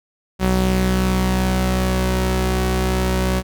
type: tone pair together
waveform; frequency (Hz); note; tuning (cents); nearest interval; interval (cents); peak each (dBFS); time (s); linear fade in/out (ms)
sawtooth; 62.64 / 187.7; B1 / F#3; +25 / +25; octave + perfect fifth; 1900; -15; 0.39-3.43; 50
effects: none